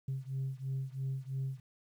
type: beating tone pair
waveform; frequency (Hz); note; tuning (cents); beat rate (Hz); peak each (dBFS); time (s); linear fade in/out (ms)
sine; 132.5 / 135.5; C3 / C#3; +22 / -39; 3; -36 / -37; 0.08-1.6; 5
effects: tanh soft clip ceiling -30 dBFS + 11-bit

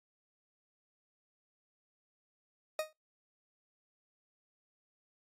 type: tone with exponential decay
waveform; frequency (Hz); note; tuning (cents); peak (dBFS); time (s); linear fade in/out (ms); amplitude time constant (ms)
40% pulse; 622.3; D#5; 0; -28; 2.79-2.93; 2; 29
effects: noise-tail reverb RT60 0.2 s tail -26 dB re dry + AAC 48 kbps

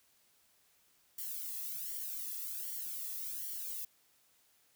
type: noise with flanger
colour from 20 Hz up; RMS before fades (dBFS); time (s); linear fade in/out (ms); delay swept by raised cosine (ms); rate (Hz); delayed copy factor
violet; -41; 1.18-3.85; 5; 0.78 to 1.33; 1.3; -1
effects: white hiss -70 dBFS RMS until 4.75 s

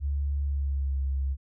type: tone with pitch glide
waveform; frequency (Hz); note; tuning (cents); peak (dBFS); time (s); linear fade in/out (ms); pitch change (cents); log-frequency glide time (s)
sine; 70.8 to 67.8; C#2 to C#2; +37 to -38; -25; 0-1.37; 50; -75; 0.43-0.99
effects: none

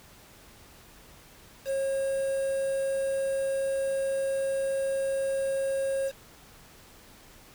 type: tone with quantisation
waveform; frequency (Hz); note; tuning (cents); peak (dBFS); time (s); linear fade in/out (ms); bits
triangle; 542; C#5; -39; -24; 1.65-6.12; 50; 7
effects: pink hiss -53 dBFS RMS until 7.54 s

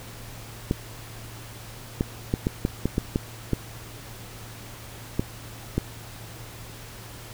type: clicks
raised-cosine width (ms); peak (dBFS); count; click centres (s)
3; -9; 11; 0.711 / 2.009 / 2.339 / 2.469 / 2.651 / 2.856 / 2.981 / 3.159 / 3.533 / 5.195 / 5.78
effects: added 113 Hz sine -43 dBFS peak until 7.33 s + pink hiss -43 dBFS RMS until 7.33 s

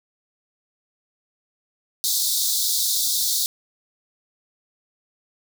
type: high-pass noise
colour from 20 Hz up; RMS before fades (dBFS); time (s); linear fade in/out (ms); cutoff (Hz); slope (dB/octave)
pink; -22; 2.04-3.46; 0; 3600; 96
effects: none

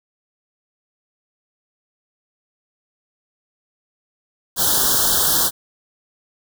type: band-stop noise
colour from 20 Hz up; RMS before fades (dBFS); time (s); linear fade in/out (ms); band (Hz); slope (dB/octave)
white; -17; 4.56-5.51; 50; 1700 to 3100; 96
effects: none

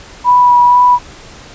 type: tone with vibrato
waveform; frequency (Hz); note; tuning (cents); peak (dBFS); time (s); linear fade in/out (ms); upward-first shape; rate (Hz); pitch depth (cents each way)
sine; 980; B5; -14; -4; 0.24-0.99; 50; sine; 2.1; 14
effects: pink hiss -35 dBFS RMS until 1.54 s + resampled to 16000 Hz

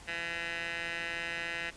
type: tone with band-pass filter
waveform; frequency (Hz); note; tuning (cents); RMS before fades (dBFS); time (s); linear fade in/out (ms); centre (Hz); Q
15% pulse; 168.8; E3; +41; -37; 0.07-1.71; 20; 2200; 4.7
effects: pink hiss -52 dBFS RMS until 1.76 s + resampled to 22050 Hz

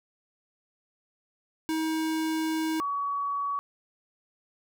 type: tone pair in turn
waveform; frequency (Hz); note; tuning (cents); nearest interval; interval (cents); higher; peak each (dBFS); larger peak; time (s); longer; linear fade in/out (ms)
square / sine; 318.1 / 1130.3; D#4 / C#6; +38 / +33; octave + minor seventh; 2195; second; -27; neither; 1.69-2.8 / 2.8-3.59; first; 0
effects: none

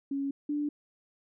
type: tone pair in turn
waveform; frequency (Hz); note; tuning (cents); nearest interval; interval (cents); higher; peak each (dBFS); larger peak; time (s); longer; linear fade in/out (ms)
sine; 277.2 / 293.7; C#4 / D4; 0 / 0; minor second; 100; second; -29 / -28; second; 0.11-0.31 / 0.49-0.69; neither; 5
effects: none

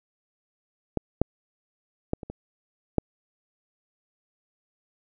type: clicks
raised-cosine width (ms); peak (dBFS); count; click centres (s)
2; -11 / -6 / -11 / -24 / -22 / -7; 6; 0.973 / 1.216 / 2.134 / 2.232 / 2.3 / 2.983
effects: none

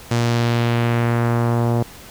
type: tone with low-pass filter sweep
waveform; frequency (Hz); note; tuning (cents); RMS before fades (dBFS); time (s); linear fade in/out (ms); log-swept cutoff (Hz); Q
sawtooth; 118.2; A#2; +24; -18; 0.11-1.83; 5; 7200 to 730; 1.2
effects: pink hiss -40 dBFS RMS until 2.1 s

